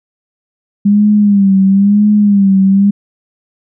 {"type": "tone with vibrato", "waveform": "sine", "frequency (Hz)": 200.8, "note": "G3", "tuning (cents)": 42, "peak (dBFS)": -5, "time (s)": [0.85, 2.91], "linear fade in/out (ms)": 10, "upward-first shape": "sine", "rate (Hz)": 1, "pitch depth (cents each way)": 76, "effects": []}